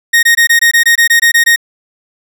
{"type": "tone bursts", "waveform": "40% pulse", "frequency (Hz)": 1862, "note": "A#6", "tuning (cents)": -2, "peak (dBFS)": -4, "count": 12, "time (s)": [0.13, 1.561], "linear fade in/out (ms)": 10, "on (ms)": 100, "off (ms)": 21, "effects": []}